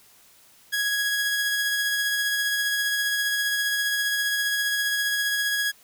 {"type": "tone with tremolo", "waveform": "sawtooth", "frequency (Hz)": 1661.2, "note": "G#6", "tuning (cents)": 0, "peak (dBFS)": -18, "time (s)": [0.72, 5.72], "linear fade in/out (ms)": 20, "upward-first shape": "sine", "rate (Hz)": 15, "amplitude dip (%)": 25, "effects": ["white hiss -55 dBFS RMS until 5.83 s"]}